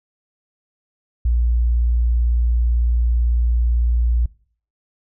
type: tone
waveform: sine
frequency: 59 Hz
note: A#1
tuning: 22 cents sharp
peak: -14 dBFS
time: 1.25-4.26 s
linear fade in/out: 5 ms
effects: noise-tail reverb RT60 0.5 s tail -22 dB re dry